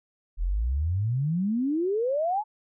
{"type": "exponential sweep", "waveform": "sine", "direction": "up", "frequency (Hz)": [38.89, 880], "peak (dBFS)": -23, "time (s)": [0.37, 2.44], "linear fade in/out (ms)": 50, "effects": []}